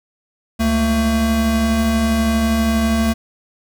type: tone pair together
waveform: square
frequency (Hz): 70.8 / 224.8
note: C#2 / A3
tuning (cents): +37 / +37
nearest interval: octave + minor sixth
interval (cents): 2000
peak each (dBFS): -21 / -16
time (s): 0.59-3.14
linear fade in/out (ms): 20
effects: none